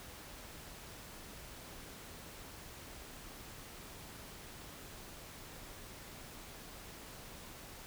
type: silence
effects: pink hiss -51 dBFS RMS until 7.86 s